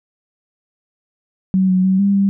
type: tone with pitch steps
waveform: sine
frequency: 188.7 / 185.1 / 189.2 / 199.3 / 197.4 Hz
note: F#3 / F#3 / F#3 / G3 / G3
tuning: +34 / +1 / +39 / +29 / +12 cents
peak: -11 dBFS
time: 1.54-2.29 s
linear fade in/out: 0 ms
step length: 150 ms
effects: none